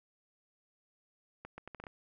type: accelerating click train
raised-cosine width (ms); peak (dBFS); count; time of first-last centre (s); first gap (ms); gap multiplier
0.5; -30; 7; 1.45-1.868; 130; 0.74
effects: none